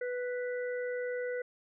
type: harmonic tone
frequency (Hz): 493.9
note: B4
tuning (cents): 0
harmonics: 1 / 3 / 4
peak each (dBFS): -33 / -43 / -45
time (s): 0.01-1.42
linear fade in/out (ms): 5
effects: none